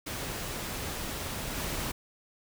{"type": "noise with level steps", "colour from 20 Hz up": "pink", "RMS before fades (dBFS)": [-36, -34], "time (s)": [0.06, 1.92], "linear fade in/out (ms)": 10, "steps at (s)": 1.55, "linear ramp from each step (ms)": 20, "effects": []}